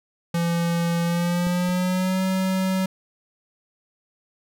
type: tone with pitch glide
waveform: square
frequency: 169.9 to 188.52 Hz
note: F3 to F#3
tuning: -47 to +33 cents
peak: -21 dBFS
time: 0.34-2.86 s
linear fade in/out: 5 ms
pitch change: +180 cents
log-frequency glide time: 1.03-2.23 s
type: clicks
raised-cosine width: 3 ms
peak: -22 / -26 dBFS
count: 2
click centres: 1.469 / 1.691 s
effects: none